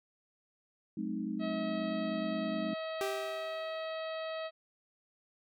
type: chord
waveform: sine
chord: F# diminished seventh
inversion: none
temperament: equal with one note detuned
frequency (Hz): 185 / 214.5 / 261.6 / 311.1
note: F#3 / A3 / C4 / Eb4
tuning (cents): 0 / -44 / 0 / 0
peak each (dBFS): -41 / -37 / -41 / -39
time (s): 0.97-2.74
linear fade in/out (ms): 5
type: harmonic tone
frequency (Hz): 641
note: E5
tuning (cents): -49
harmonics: 1 / 2 / 3 / 4 / 5 / 6 / 7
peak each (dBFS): -37 / -45 / -48 / -50 / -52 / -51 / -56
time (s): 1.39-4.51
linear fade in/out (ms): 50
type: tone with exponential decay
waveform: sawtooth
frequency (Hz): 392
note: G4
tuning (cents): 0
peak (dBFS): -28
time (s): 3.01-3.98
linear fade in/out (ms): 0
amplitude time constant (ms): 210
effects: none